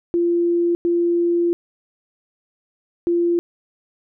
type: tone bursts at uneven times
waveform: sine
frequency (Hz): 344.3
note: F4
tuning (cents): -25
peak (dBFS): -15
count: 3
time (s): 0.14-0.75 / 0.85-1.53 / 3.07-3.39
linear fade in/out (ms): 0
effects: none